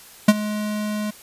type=tone with ADSR envelope; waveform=square; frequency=210.8 Hz; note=G#3; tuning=26 cents sharp; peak=-7 dBFS; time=0.28-1.11 s; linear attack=7 ms; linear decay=39 ms; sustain=-17 dB; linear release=11 ms; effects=white hiss -45 dBFS RMS until 1.22 s + resampled to 32000 Hz